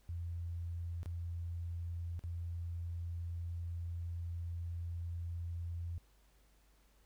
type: tone with dropouts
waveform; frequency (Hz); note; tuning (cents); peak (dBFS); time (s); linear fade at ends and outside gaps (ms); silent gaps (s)
sine; 85.4; F2; -38; -38; 0.09-5.98; 0; 1.031-1.059 / 2.193-2.238
effects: added 50 Hz sine -66 dBFS peak until 7.05 s + pink hiss -72 dBFS RMS until 7.05 s